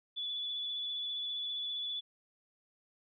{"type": "tone with vibrato", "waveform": "sine", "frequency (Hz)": 3441, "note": "A7", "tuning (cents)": -39, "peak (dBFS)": -35, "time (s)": [0.16, 2.01], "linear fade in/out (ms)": 20, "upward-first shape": "triangle", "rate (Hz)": 15, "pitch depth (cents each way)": 20, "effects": []}